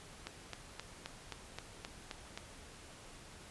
click train, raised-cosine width 0.2 ms, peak -24 dBFS, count 9, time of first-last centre 0.27-2.375 s, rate 3.8 Hz, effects pink hiss -54 dBFS RMS until 3.5 s + resampled to 24000 Hz

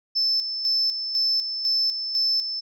sine tone with tremolo, 5274 Hz, E8, in tune, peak -18 dBFS, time 0.15-2.61 s, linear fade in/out 20 ms, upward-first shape square, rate 2 Hz, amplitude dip 60%, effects tanh soft clip ceiling -15 dBFS

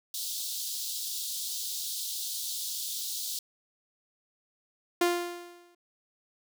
pink high-pass noise, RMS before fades -35 dBFS, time 0.14-3.39 s, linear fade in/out 2 ms, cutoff 3500 Hz, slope 48 dB/octave
sawtooth tone with exponential decay, 349.2 Hz, F4, in tune, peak -17 dBFS, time 5.01-5.75 s, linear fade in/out 5 ms, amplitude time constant 160 ms
effects none

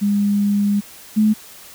sine tone pair in turn, 203.4 / 214.5 Hz, G#3 / A3, -36 / -44 cents, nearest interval minor second, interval 92 cents, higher second, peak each -14 / -11 dBFS, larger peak second, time 0.01-0.81 / 1.16-1.34 s, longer first, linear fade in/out 20 ms, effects white hiss -41 dBFS RMS until 1.74 s

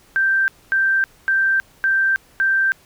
sine tone bursts, 1568 Hz, G6, in tune, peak -14 dBFS, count 5, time 0.16-2.72 s, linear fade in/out 0 ms, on 320 ms, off 240 ms, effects pink hiss -52 dBFS RMS until 2.85 s

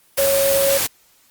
sine tone in noise, 552 Hz, C#5, 7 cents flat, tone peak -15 dBFS, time 0.18-0.78 s, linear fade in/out 10 ms, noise white, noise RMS -20 dBFS, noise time 0.17-0.87 s, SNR +2 dB, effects white hiss -55 dBFS RMS until 1.3 s + Opus 24 kbps

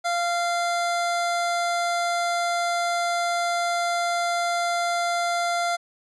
square tone pair together, 693.8 / 1382 Hz, F5 / F6, -12 / -19 cents, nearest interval octave, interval 1193 cents, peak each -24 / -29 dBFS, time 0.04-5.77 s, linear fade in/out 20 ms, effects resampled to 22050 Hz

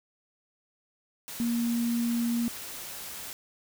sine tone in noise, 235.1 Hz, A#3, 15 cents sharp, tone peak -25 dBFS, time 1.4-2.48 s, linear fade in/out 0 ms, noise white, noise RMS -40 dBFS, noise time 1.28-3.33 s, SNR +12 dB, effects none

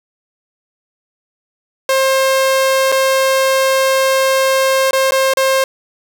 sawtooth tone with dropouts, 532 Hz, C5, 29 cents sharp, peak -7 dBFS, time 1.89-5.64 s, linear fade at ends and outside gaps 2 ms, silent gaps 2.919-2.923 / 4.91-4.931 / 5.109-5.12 / 5.337-5.371 s, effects none

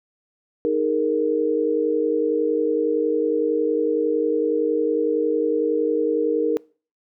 sine chord, D# suspended fourth, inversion none, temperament equal, 311.1 / 415.3 / 466.2 Hz, D#4 / G#4 / A#4, 0 / 0 / 0 cents, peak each -24 / -25 / -20 dBFS, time 0.65-6.57 s, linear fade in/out 0 ms, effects noise-tail reverb RT60 0.4 s tail -24 dB re dry

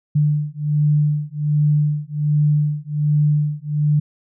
sine beating tone pair, 148.3 / 149.6 Hz, D3 / D3, +17 / +32 cents, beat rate 1.3 Hz, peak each -18 dBFS, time 0.15-4 s, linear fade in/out 10 ms, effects none

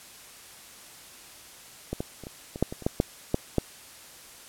clicks, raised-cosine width 2 ms, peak -16 / -16 / -27 / -25 / -22 / -8 / -21 / -27 / -10 / -7 / -9 / -8 dBFS, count 12, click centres 1.93 / 2.005 / 2.237 / 2.269 / 2.559 / 2.626 / 2.725 / 2.823 / 2.865 / 3.001 / 3.344 / 3.583 s, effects white hiss -48 dBFS RMS until 4.48 s + low-pass 12000 Hz 12 dB/octave

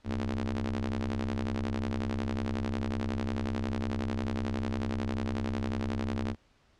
sawtooth ring-modulated tone, 65.41 Hz, C2, in tune, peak -23 dBFS, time 0.04-6.36 s, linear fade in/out 50 ms, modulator 158 Hz, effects pink hiss -66 dBFS RMS until 6.79 s + low-pass 5000 Hz 12 dB/octave

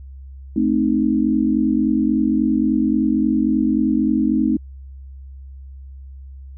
sine chord, A diminished, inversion none, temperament equal with one note detuned, 218 / 261.6 / 311.1 Hz, A3 / C4 / Eb4, -16 / 0 / 0 cents, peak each -19 dBFS, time 0.56-4.57 s, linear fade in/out 5 ms, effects added 67 Hz sine -34 dBFS peak until 6.57 s

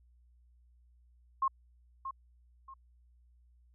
sine tone with echo, 1072 Hz, C6, 42 cents sharp, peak -26 dBFS, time 1.42-1.48 s, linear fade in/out 5 ms, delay 630 ms, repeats 2, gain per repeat -10 dB, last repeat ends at 2.74 s, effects added 60 Hz sine -61 dBFS peak until 3.74 s

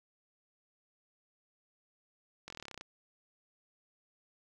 slowing click train, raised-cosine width 0.2 ms, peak -27 dBFS, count 13, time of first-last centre 2.48-2.811 s, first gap 22 ms, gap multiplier 1.04, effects 10-bit

